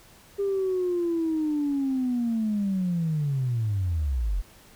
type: linear sweep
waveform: sine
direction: down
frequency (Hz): 403.1 to 40.48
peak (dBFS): -22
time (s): 0.38-4.42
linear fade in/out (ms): 20
effects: tanh soft clip ceiling -19 dBFS + pink hiss -53 dBFS RMS until 4.75 s